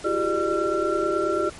sine tone cluster, 337.8 / 376 / 405.3 / 602 / 1360 Hz, E4 / F#4 / G#4 / D5 / F6, +42 / +28 / -42 / +43 / -46 cents, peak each -27 dBFS, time 0.04-1.5 s, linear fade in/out 10 ms, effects pink hiss -42 dBFS RMS until 1.59 s + MP3 48 kbps

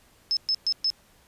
sine tone bursts, 5210 Hz, E8, 21 cents flat, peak -21 dBFS, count 4, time 0.31-0.902 s, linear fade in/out 0 ms, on 58 ms, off 120 ms, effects pink hiss -59 dBFS RMS until 1.27 s + resampled to 32000 Hz

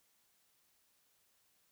silence, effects white hiss -74 dBFS RMS until 1.71 s

